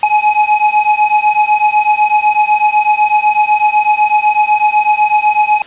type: beating tone pair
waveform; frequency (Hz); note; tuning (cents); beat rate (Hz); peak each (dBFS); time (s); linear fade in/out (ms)
square; 840 / 848; G#5 / G#5; +19 / +36; 8; -12; 0.03-5.62; 2
effects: white hiss -34 dBFS RMS until 5.66 s + resampled to 8000 Hz